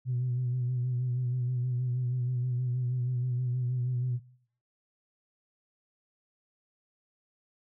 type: tone with vibrato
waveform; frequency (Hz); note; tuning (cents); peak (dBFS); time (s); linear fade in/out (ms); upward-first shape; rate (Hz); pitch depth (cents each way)
sine; 124.6; B2; +16; -26; 0.05-4.2; 50; sine; 6.3; 41
effects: noise-tail reverb RT60 0.6 s tail -19 dB re dry + tanh soft clip ceiling -23 dBFS